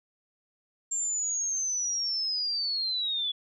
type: linear sweep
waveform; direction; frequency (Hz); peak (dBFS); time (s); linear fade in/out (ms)
sine; down; 7400 to 3397; -27; 0.91-3.32; 10
effects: none